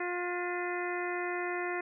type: harmonic tone with a mistuned harmonic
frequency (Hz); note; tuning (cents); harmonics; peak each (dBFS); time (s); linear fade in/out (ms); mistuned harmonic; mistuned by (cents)
354.8; F4; +27; 1 / 2 / 3 / 4 / 5 / 6 / 7; -35 / -39 / -42 / -42 / -40 / -41 / -46; 0-1.81; 5; 6; -64
effects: none